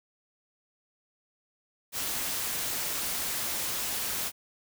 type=noise; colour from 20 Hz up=white; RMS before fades=-32 dBFS; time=1.92-4.32 s; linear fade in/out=50 ms; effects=none